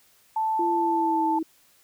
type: tone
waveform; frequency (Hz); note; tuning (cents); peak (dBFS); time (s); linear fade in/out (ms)
sine; 880; A5; 0; -22; 0.36-1.39; 5
type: tone with pitch glide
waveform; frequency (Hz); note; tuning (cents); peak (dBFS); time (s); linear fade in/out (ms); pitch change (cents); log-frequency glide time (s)
sine; 342.5 to 321.4; F4 to E4; -34 to -44; -25; 0.59-1.43; 5; -110; 0.72-1.25
effects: white hiss -60 dBFS RMS until 1.83 s